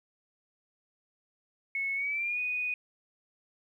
sine tone with pitch glide, 2198 to 2481 Hz, C#7 to D#7, -15 to -6 cents, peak -29 dBFS, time 1.75-2.74 s, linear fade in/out 2 ms, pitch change +209 cents, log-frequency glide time 1.95-2.4 s, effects 11-bit

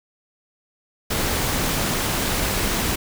pink noise with amplitude modulation, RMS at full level -21 dBFS, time 1.1-2.96 s, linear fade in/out 10 ms, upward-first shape sine, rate 219 Hz, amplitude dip 35%, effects none

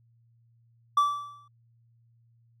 triangle tone with exponential decay, 1160 Hz, D6, 22 cents flat, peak -15 dBFS, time 0.97-1.48 s, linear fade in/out 5 ms, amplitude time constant 110 ms, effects added 116 Hz sine -60 dBFS peak until 2.6 s

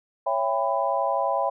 sine chord, C# half-diminished seventh, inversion none, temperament just, 554.4 / 665.2 / 798.3 / 997.9 Hz, C#5 / E5 / G5 / B5, 0 / +16 / +31 / +18 cents, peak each -27 dBFS, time 0.26-1.5 s, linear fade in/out 10 ms, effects none

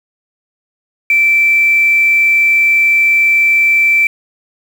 sine tone with quantisation, 2333 Hz, D7, 12 cents flat, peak -7 dBFS, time 1.1-4.07 s, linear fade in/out 2 ms, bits 5, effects none

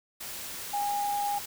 sine tone in noise, 816 Hz, G#5, 31 cents flat, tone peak -27 dBFS, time 0.73-1.39 s, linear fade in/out 10 ms, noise white, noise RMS -39 dBFS, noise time 0.2-1.46 s, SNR +9 dB, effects none

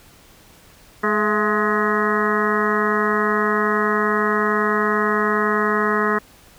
harmonic tone with a mistuned harmonic, 210.6 Hz, G#3, 24 cents sharp, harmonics 1 / 2 / 3 / 4 / 5 / 6 / 7 / 8 / 9, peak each -24 / -22 / -30 / -34 / -24 / -23 / -30 / -27 / -26 dBFS, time 1.03-6.19 s, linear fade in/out 10 ms, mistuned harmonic 3, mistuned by +83 cents, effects pink hiss -49 dBFS RMS until 6.58 s

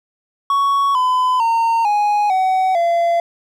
triangle tone with pitch steps, 1115 / 1010.7 / 916.2 / 830.5 / 752.8 / 682.4 Hz, C#6 / B5 / A#5 / G#5 / F#5 / F5, +10 / +40 / -30 / 0 / +30 / -40 cents, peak -11 dBFS, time 0.5-3.2 s, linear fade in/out 2 ms, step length 450 ms, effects none

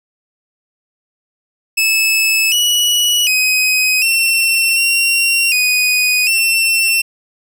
sawtooth tone with pitch steps, 2607 / 2931 / 2519 / 2707 / 2748 / 2485 / 2698 Hz, E7 / F#7 / D#7 / E7 / F7 / D#7 / E7, -20 / -17 / +21 / +45 / -29 / -3 / +40 cents, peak -8 dBFS, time 1.77-7.02 s, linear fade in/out 10 ms, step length 750 ms, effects none

